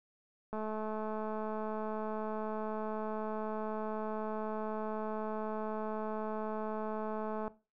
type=click train; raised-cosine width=1 ms; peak=-26 dBFS; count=1502; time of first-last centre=0.53-7.479 s; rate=216 Hz; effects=noise-tail reverb RT60 0.3 s tail -17 dB re dry